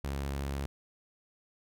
sawtooth tone with vibrato, 69.3 Hz, C#2, in tune, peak -29 dBFS, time 0.04-0.66 s, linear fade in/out 0 ms, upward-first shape square, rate 14 Hz, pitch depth 14 cents each way, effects none

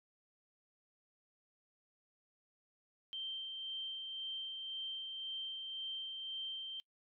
sine tone with tremolo, 3136 Hz, G7, in tune, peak -39 dBFS, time 3.13-6.8 s, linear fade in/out 0 ms, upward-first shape sine, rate 1.9 Hz, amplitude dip 30%, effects noise-tail reverb RT60 0.1 s tail -23 dB re dry

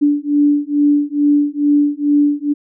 sine beating tone pair, 290 / 292.3 Hz, D4 / D4, -22 / -8 cents, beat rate 2.3 Hz, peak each -14 dBFS, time 0.01-2.54 s, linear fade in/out 20 ms, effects none

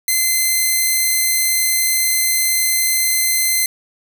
5% pulse tone, 2063 Hz, C7, 25 cents flat, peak -4 dBFS, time 0.08-3.66 s, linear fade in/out 2 ms, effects none

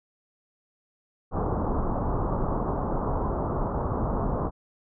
pink low-pass noise, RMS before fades -27 dBFS, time 1.31-4.51 s, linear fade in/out 50 ms, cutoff 1200 Hz, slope 48 dB/octave, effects none

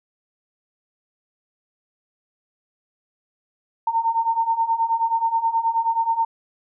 sine beating tone pair, 906 / 915.4 Hz, A#5 / A#5, -50 / -32 cents, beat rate 9.4 Hz, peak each -23 / -20 dBFS, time 3.87-6.25 s, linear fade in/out 5 ms, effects none

